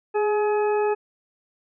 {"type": "harmonic tone with a mistuned harmonic", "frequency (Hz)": 423.2, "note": "G#4", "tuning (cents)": 33, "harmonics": [1, 2, 3, 4, 6], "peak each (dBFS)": [-20, -26, -35, -37, -38], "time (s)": [0.14, 0.95], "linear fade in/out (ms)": 20, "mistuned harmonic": 1, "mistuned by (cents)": -25, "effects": []}